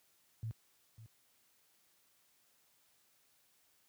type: tone with echo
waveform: sine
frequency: 111.7 Hz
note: A2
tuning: 27 cents sharp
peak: -37 dBFS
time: 0.43-0.51 s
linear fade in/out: 0 ms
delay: 550 ms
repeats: 1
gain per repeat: -14 dB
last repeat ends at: 1.06 s
effects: white hiss -72 dBFS RMS until 3.88 s + high-pass 60 Hz 12 dB/octave